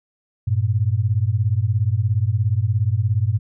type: beating tone pair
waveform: sine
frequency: 98 / 115 Hz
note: G2 / A#2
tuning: 0 / -23 cents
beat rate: 17 Hz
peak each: -19 dBFS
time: 0.47-3.39 s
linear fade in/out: 10 ms
effects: none